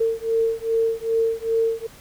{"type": "beating tone pair", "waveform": "sine", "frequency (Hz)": [452, 454.5], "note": ["A4", "A#4"], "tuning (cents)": [47, -44], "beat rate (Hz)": 2.5, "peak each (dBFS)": -22, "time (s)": [0, 1.87], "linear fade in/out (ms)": 10, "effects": ["pink hiss -47 dBFS RMS until 2 s"]}